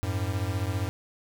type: beating tone pair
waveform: square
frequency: 91.6 / 106.6 Hz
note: F#2 / G#2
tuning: -17 / +46 cents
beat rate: 15 Hz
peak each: -30 / -31 dBFS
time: 0.03-0.89 s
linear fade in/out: 0 ms
effects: none